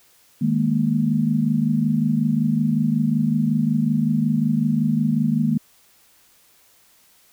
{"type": "chord", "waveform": "sine", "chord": "D# suspended fourth", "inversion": "none", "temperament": "equal", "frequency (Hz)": [155.56, 207.7, 233.1], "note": ["D#3", "G#3", "A#3"], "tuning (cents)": [0, 0, 0], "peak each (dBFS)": [-22, -22, -20], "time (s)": [0.41, 5.58], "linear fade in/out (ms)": 10, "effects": ["white hiss -56 dBFS RMS until 7.32 s"]}